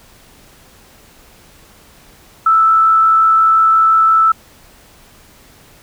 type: tone with frequency modulation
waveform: sine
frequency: 1318.5 Hz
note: E6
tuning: in tune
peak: -7 dBFS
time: 2.46-4.32 s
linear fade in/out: 5 ms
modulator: 68.7 Hz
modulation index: 0.23
effects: pink hiss -45 dBFS RMS until 5.82 s